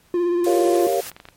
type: tone with vibrato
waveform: triangle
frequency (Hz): 349.2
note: F4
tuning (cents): 0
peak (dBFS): -15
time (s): 0.14-0.87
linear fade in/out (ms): 2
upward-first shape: triangle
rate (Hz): 17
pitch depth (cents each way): 37
type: high-pass noise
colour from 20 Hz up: white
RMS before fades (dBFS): -34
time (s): 0.44-1.1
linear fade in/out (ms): 2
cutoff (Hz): 100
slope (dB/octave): 12
type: chord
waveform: sine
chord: G half-diminished seventh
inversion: none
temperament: equal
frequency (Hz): 392 / 466.2 / 554.4 / 698.5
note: G4 / Bb4 / Db5 / F5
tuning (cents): 0 / 0 / 0 / 0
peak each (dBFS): -23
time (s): 0.46-1.01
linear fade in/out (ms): 10
type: clicks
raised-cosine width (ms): 0.3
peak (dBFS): -23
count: 10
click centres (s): 0.676 / 0.757 / 0.797 / 0.929 / 1.067 / 1.116 / 1.165 / 1.201 / 1.254 / 1.287
effects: pink hiss -57 dBFS RMS until 1.36 s + MP3 64 kbps